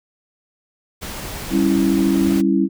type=noise; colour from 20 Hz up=pink; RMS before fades=-30 dBFS; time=1.01-2.42 s; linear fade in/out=20 ms
type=chord; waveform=sine; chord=C# diminished; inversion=second; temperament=equal with one note detuned; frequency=196 / 275 / 329.6 Hz; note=G3 / C#4 / E4; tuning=0 / -14 / 0 cents; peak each=-18 dBFS; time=1.5-2.69 s; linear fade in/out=50 ms
effects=none